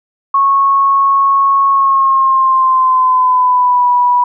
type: tone with pitch glide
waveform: sine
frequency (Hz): 1100 to 980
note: C#6 to B5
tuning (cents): -14 to -14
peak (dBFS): -7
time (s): 0.34-4.24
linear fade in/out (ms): 5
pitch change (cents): -200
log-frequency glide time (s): 1.7-3.88
effects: none